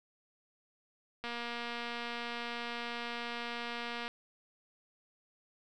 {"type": "click train", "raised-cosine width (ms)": 0.3, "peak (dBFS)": -24, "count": 674, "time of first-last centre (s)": [1.24, 4.08], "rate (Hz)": 237, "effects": []}